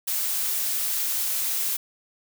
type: noise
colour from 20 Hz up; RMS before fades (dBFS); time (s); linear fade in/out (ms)
blue; -26; 0.07-1.77; 10
effects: none